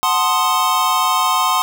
square chord, F# diminished seventh, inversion none, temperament equal, 740 / 880 / 1046.5 / 1244.5 Hz, F#5 / A5 / C6 / Eb6, 0 / 0 / 0 / 0 cents, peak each -23 / -23 / -17 / -21 dBFS, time 0.03-1.62 s, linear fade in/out 0 ms, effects none

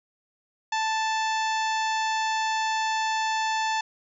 harmonic tone, 880 Hz, A5, in tune, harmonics 1 / 2 / 3 / 4 / 5 / 6 / 7 / 8, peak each -25 / -31 / -35 / -37 / -39 / -41 / -42 / -43 dBFS, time 0.72-3.81 s, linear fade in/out 5 ms, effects none

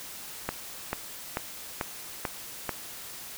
click train, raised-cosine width 0.5 ms, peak -13 dBFS, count 6, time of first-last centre 0.49-2.693 s, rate 2.27 Hz, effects white hiss -42 dBFS RMS until 3.37 s

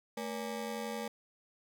25% pulse ring-modulated tone, 349.2 Hz, F4, in tune, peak -30 dBFS, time 0.17-1.08 s, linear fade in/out 5 ms, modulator 129 Hz, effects none

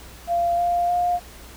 sine tone with pitch steps, 690 / 698.8 / 707.8 Hz, F5 / F5 / F5, -21 / +1 / +23 cents, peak -18 dBFS, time 0.27-1.2 s, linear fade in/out 50 ms, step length 310 ms, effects added 60 Hz sine -44 dBFS peak until 1.56 s + pink hiss -44 dBFS RMS until 1.56 s

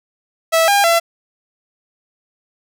sawtooth tone with pitch steps, 654 / 806 / 674 Hz, E5 / G5 / E5, -14 / +48 / +38 cents, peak -7 dBFS, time 0.52-1 s, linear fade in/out 20 ms, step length 160 ms, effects none

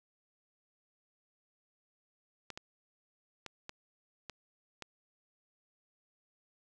clicks, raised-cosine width 0.2 ms, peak -25 dBFS, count 6, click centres 2.503 / 2.575 / 3.463 / 3.694 / 4.297 / 4.823 s, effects none

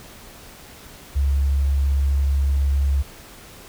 sine tone, 69.3 Hz, C#2, in tune, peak -16 dBFS, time 1.15-3.03 s, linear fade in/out 20 ms, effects pink hiss -43 dBFS RMS until 3.68 s

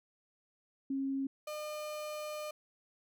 sine / 35% pulse tone pair in turn, 271.2 / 605 Hz, C#4 / D#5, -38 / -49 cents, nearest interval octave + major second, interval 1389 cents, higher second, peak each -32 / -37 dBFS, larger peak first, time 0.9-1.27 / 1.47-2.51 s, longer second, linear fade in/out 5 ms, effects none

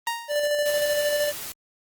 sawtooth tone with exponential decay, 932.3 Hz, A#5, in tune, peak -18 dBFS, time 0.07-0.49 s, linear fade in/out 1 ms, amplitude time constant 90 ms
square tone with tremolo, 588 Hz, D5, 2 cents sharp, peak -21 dBFS, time 0.28-1.33 s, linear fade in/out 50 ms, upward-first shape square, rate 13 Hz, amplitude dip 30%
white noise, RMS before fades -35 dBFS, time 0.66-1.52 s, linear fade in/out 0 ms
effects Opus 24 kbps

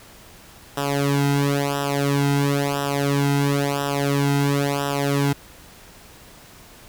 sawtooth tone with flanger, 141.2 Hz, C#3, 32 cents sharp, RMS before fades -21 dBFS, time 0.77-5.33 s, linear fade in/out 5 ms, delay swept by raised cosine 0.45 to 1.75 ms, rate 0.98 Hz, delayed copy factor -0.95, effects pink hiss -46 dBFS RMS until 6.88 s

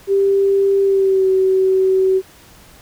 sine tone with pitch glide, 393.8 to 378.9 Hz, G4 to F#4, +8 to +41 cents, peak -11 dBFS, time 0.07-2.22 s, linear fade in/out 50 ms, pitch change -67 cents, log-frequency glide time 0.82-1.28 s, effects pink hiss -45 dBFS RMS until 2.81 s

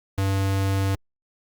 square tone, 97.3 Hz, G2, 12 cents flat, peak -21 dBFS, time 0.18-0.95 s, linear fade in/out 0 ms, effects Opus 48 kbps

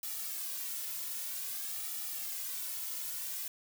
blue noise with flanger, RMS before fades -39 dBFS, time 0.03-3.48 s, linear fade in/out 2 ms, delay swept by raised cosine 1.9 to 2.56 ms, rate 0.52 Hz, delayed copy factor -0.7, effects none

